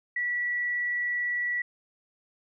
sine tone, 1947 Hz, B6, 25 cents flat, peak -26 dBFS, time 0.16-1.62 s, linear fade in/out 5 ms, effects none

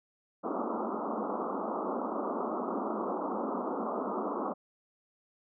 pink band-pass noise, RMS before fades -34 dBFS, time 0.43-4.54 s, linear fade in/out 20 ms, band 200 to 1300 Hz, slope 96 dB/octave, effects none

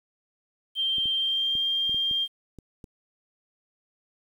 sine tone with pitch glide, 3157 to 3194 Hz, G7 to G7, +12 to +32 cents, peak -23 dBFS, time 0.75-2.28 s, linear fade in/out 50 ms, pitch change +20 cents, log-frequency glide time 1.15-1.63 s
clicks, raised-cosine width 3 ms, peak -30 dBFS, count 8, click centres 0.983 / 1.057 / 1.553 / 1.895 / 1.945 / 2.112 / 2.587 / 2.842 s
effects 9-bit

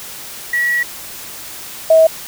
sine tone pair in turn, 1927 / 643.1 Hz, B6 / E5, -43 / -43 cents, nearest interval octave + perfect fifth, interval 1900 cents, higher first, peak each -13 / -5 dBFS, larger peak second, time 0.53-0.83 / 1.9-2.07 s, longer first, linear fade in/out 5 ms, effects white hiss -31 dBFS RMS until 2.27 s

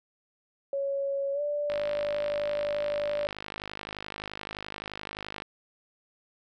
sine tone with pitch glide, 554.4 to 585.7 Hz, C#5 to D5, 0 to -5 cents, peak -27 dBFS, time 0.73-3.27 s, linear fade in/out 2 ms, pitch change +95 cents, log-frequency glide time 1.33-1.41 s
click train, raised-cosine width 0.3 ms, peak -20 dBFS, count 193, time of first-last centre 1.7-5.421 s, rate 51.6 Hz
effects none

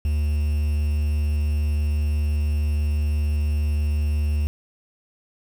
triangle tone with quantisation, 74.5 Hz, D2, 25 cents sharp, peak -17 dBFS, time 0.05-4.47 s, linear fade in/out 0 ms, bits 7, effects none

